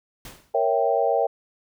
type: noise with exponential decay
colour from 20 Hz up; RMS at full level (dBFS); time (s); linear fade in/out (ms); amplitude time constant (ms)
pink; -37; 0.25-0.6; 2; 74
type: chord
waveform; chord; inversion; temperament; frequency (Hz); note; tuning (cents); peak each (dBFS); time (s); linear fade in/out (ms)
sine; A# diminished seventh; none; equal; 466.2 / 554.4 / 659.3 / 784; A#4 / C#5 / E5 / G5; 0 / 0 / 0 / 0; -24; 0.54-1.27; 10
effects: none